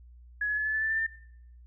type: tone with pitch steps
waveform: sine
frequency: 1683 / 1698.6 / 1714.4 / 1730.3 / 1746.4 / 1762.6 / 1779 / 1795.5 Hz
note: G#6 / G#6 / A6 / A6 / A6 / A6 / A6 / A6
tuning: +23 / +39 / -45 / -29 / -13 / +3 / +19 / +35 cents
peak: -26 dBFS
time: 0.41-1.066 s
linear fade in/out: 5 ms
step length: 82 ms
effects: noise-tail reverb RT60 0.7 s tail -19 dB re dry + added 60 Hz sine -49 dBFS peak until 1.66 s